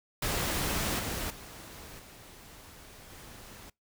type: noise with level steps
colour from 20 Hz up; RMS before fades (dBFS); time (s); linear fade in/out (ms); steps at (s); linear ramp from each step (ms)
pink; -31 / -35 / -47 / -51 / -49; 0.22-3.7; 5; 0.99 / 1.3 / 1.99 / 3.1; 5
effects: noise-tail reverb RT60 0.2 s tail -25 dB re dry